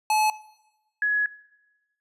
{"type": "tone pair in turn", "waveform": ["square", "sine"], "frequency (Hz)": [859, 1682.6], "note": ["A5", "G#6"], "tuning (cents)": [-42, 22], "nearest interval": "octave", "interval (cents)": 1164, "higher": "second", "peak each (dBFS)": -20, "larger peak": "neither", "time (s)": [[0.1, 0.3], [1.02, 1.26]], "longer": "second", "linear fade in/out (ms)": 2, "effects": ["noise-tail reverb RT60 1.0 s tail -20 dB re dry", "resampled to 32000 Hz"]}